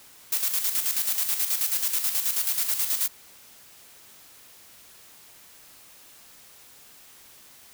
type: noise with tremolo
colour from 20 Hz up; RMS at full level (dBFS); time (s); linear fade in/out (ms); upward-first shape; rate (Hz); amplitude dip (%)
blue; -24; 0.32-3.08; 5; square; 9.3; 55
effects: white hiss -51 dBFS RMS until 7.73 s